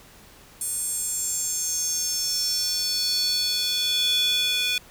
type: tone with high-pass filter sweep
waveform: square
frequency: 491 Hz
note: B4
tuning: 10 cents flat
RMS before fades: -25 dBFS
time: 0.61-4.78 s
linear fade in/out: 2 ms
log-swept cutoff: 8900 to 2900 Hz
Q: 5.8
effects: pink hiss -50 dBFS RMS until 4.9 s